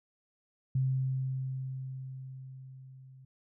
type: tone with level ramp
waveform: sine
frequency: 131.5 Hz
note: C3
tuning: 9 cents sharp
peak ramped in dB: -25 to -51 dBFS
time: 0.75-3.25 s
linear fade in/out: 5 ms
effects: none